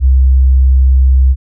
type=tone; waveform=sine; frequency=65.41 Hz; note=C2; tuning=in tune; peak=-4 dBFS; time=0-1.36 s; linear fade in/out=50 ms; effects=none